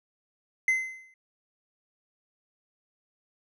triangle tone with exponential decay, 2058 Hz, C7, 29 cents flat, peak -17 dBFS, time 0.68-1.14 s, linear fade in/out 2 ms, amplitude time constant 100 ms, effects resampled to 32000 Hz

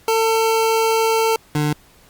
25% pulse tone pair in turn, 448.2 / 149.57 Hz, A4 / D3, +32 / +32 cents, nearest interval octave + perfect fifth, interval 1900 cents, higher first, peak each -11 / -13 dBFS, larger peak first, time 0.08-1.36 / 1.55-1.73 s, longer first, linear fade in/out 2 ms, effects pink hiss -51 dBFS RMS until 2.09 s + Opus 48 kbps

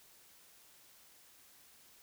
silence, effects white hiss -62 dBFS RMS until 2.02 s

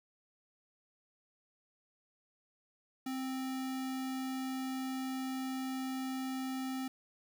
sine tone with sample-and-hold, 261.6 Hz, C4, in tune, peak -35 dBFS, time 3.06-6.88 s, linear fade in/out 5 ms, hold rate 1050 Hz, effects none

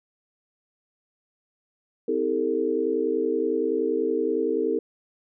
sine tone cluster, 259.1 / 322.5 / 401.2 / 451.8 Hz, C4 / E4 / G4 / A4, -17 / -38 / +40 / +46 cents, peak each -31 / -28 / -27 / -25 dBFS, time 2.08-4.79 s, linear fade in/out 5 ms, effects none

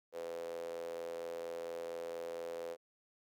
sawtooth tone with high-pass filter, 84.3 Hz, E2, 39 cents sharp, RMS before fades -43 dBFS, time 0.12-2.77 s, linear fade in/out 50 ms, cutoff 490 Hz, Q 9.3, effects none

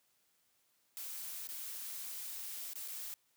blue noise with dropouts, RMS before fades -44 dBFS, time 0.97-3.14 s, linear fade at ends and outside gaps 0 ms, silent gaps 1.472-1.489 / 2.734-2.756 / 2.877-2.883 s, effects white hiss -75 dBFS RMS until 3.36 s + high-pass 60 Hz 12 dB/octave

